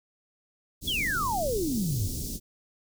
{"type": "band-stop noise", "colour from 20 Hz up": "pink", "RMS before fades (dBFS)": -34, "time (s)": [0.81, 2.4], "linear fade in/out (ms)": 50, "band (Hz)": [350, 4900], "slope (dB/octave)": 24}
{"type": "exponential sweep", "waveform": "sine", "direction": "down", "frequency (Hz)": [3520, 87.31], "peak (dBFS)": -26, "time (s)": [0.87, 2.08], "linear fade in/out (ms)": 10}
{"effects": []}